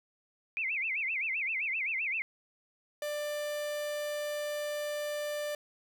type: tone with vibrato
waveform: sine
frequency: 2349 Hz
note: D7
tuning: in tune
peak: -30 dBFS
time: 0.57-2.22 s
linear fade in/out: 0 ms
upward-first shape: sine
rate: 7.7 Hz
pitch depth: 240 cents each way
type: tone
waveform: 45% pulse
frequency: 592 Hz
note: D5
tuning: 14 cents sharp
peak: -33 dBFS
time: 3.02-5.55 s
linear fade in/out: 2 ms
effects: none